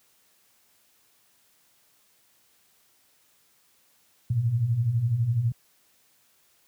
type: beating tone pair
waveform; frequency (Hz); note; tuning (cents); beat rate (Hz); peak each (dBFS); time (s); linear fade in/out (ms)
sine; 107.9 / 119.9; A2 / A#2; -33 / +49; 12; -29 / -22; 4.3-5.52; 5
effects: white hiss -64 dBFS RMS until 6.67 s + high-pass 60 Hz 12 dB/octave